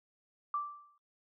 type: tone with exponential decay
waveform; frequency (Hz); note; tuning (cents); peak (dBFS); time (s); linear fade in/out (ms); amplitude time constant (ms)
sine; 1171; D6; -5; -29; 0.54-0.98; 2; 94
effects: noise-tail reverb RT60 0.1 s tail -20 dB re dry